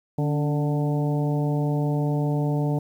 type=harmonic tone with a mistuned harmonic; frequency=147.9 Hz; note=D3; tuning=13 cents sharp; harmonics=1 / 2 / 3 / 4 / 5 / 6; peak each=-22 / -28 / -32 / -34 / -36 / -38 dBFS; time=0.18-2.79 s; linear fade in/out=5 ms; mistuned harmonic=2; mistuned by=-47 cents; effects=9-bit